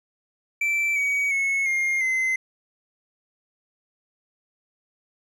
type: tone with pitch steps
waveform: triangle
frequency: 2333 / 2261 / 2192 / 2125 / 2059 Hz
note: D7 / C#7 / C#7 / C7 / C7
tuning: -12 / +34 / -20 / +26 / -28 cents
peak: -19 dBFS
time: 0.61-2.36 s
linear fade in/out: 5 ms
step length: 350 ms
effects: none